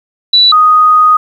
sine tone pair in turn, 3951 / 1244.5 Hz, B7 / D#6, 0 / 0 cents, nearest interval octave + minor sixth, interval 2000 cents, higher first, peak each -3 dBFS, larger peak neither, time 0.33-0.52 / 0.52-1.17 s, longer second, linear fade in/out 5 ms, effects 7-bit

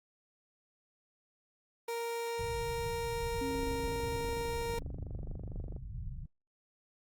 30% pulse tone, 466.2 Hz, A#4, in tune, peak -32 dBFS, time 1.88-4.79 s, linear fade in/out 5 ms
pink low-pass noise, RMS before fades -41 dBFS, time 2.39-6.26 s, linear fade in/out 5 ms, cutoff 160 Hz, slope 48 dB/octave
sine tone with exponential decay, 270 Hz, C#4, 45 cents flat, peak -35 dBFS, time 3.41-5.94 s, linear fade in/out 5 ms, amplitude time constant 550 ms
click train, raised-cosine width 2 ms, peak -34 dBFS, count 56, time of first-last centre 3.51-5.764 s, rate 24.4 Hz
effects Opus 32 kbps

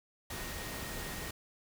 sine tone in noise, 1864.7 Hz, A#6, in tune, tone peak -49 dBFS, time 0.3-1.31 s, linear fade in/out 5 ms, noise pink, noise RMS -41 dBFS, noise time 0.3-1.31 s, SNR -11 dB, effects none

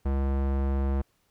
square tone with low-pass filter, 68.1 Hz, C#2, 30 cents flat, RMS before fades -26 dBFS, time 0.05-1.02 s, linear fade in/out 10 ms, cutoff 1100 Hz, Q 0.66, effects pink hiss -70 dBFS RMS until 1.3 s

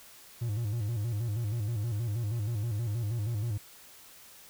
triangle tone with vibrato, 110.5 Hz, A2, 8 cents sharp, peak -27 dBFS, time 0.41-3.58 s, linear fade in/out 10 ms, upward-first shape square, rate 6.3 Hz, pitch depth 120 cents each way, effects white hiss -53 dBFS RMS until 4.49 s

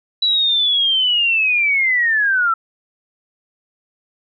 sine linear sweep, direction down, 3951 to 1317 Hz, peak -13 dBFS, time 0.22-2.54 s, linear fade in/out 5 ms, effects none

